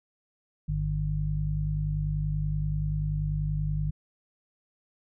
harmonic tone, 50.4 Hz, G1, 49 cents sharp, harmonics 1 / 2 / 3, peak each -30 / -35 / -28 dBFS, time 0.68-3.91 s, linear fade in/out 10 ms, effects none

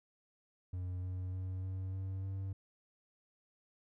triangle tone with pitch steps, 90.8 / 91.91 / 93.03 / 94.17 / 95.31 / 96.48 Hz, F#2 / F#2 / F#2 / F#2 / G2 / G2, -32 / -11 / +10 / +31 / -48 / -27 cents, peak -35 dBFS, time 0.73-2.53 s, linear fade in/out 5 ms, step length 300 ms, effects none

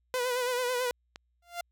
sawtooth tone with vibrato, 497.4 Hz, B4, 12 cents sharp, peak -24 dBFS, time 0.14-0.91 s, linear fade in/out 0 ms, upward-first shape sine, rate 9.1 Hz, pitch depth 49 cents each way
click, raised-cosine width 0.2 ms, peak -24 dBFS, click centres 1.159 s
sawtooth tone with exponential growth, 695 Hz, F5, 9 cents flat, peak -26 dBFS, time 1.42-1.61 s, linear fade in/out 5 ms, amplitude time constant 40 ms
effects added 60 Hz sine -70 dBFS peak until 1.71 s

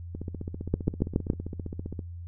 two click trains, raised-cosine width 3 ms, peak -10 / -22 dBFS, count 5 / 29, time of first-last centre 0.74-1.301 / 0.15-1.992 s, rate 7.13 / 15.2 Hz, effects noise-tail reverb RT60 0.2 s tail -25 dB re dry + added 86 Hz sine -37 dBFS peak until 2.27 s

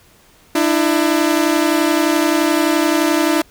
sawtooth tone pair together, 300.8 / 332.4 Hz, D4 / E4, +42 / +15 cents, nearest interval major second, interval 173 cents, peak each -12 dBFS, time 0.55-3.42 s, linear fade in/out 5 ms, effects pink hiss -50 dBFS RMS until 3.5 s

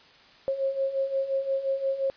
sine beating tone pair, 537 / 542.7 Hz, C5 / C#5, +45 / -37 cents, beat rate 5.7 Hz, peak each -31 / -26 dBFS, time 0.48-2.1 s, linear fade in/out 0 ms, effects white hiss -54 dBFS RMS until 2.16 s + resampled to 11025 Hz

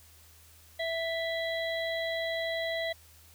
harmonic tone, 659.3 Hz, E5, in tune, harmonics 1 / 3 / 5 / 6, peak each -32 / -35 / -41 / -41 dBFS, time 0.79-2.93 s, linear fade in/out 10 ms, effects added 80 Hz sine -58 dBFS peak until 3.34 s + white hiss -58 dBFS RMS until 3.34 s

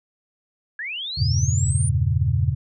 sine linear sweep, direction up, 1634 to 9397 Hz, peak -27 dBFS, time 0.79-1.89 s, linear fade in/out 2 ms
sine chord, E diminished seventh, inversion none, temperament equal with one note detuned, 82.41 / 97.6 / 116.54 / 138.59 Hz, E2 / G2 / Bb2 / Db3, 0 / -7 / 0 / 0 cents, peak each -23 dBFS, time 1.17-2.55 s, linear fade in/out 20 ms
effects none

